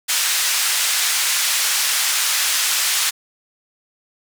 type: band-pass noise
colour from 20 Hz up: white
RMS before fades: -19 dBFS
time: 0.08-3.11 s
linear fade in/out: 20 ms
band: 1300 to 9100 Hz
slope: 12 dB/octave
effects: none